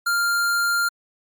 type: tone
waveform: square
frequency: 1396.9 Hz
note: F6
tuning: in tune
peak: -19 dBFS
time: 0.06-0.89 s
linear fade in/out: 10 ms
effects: MP3 96 kbps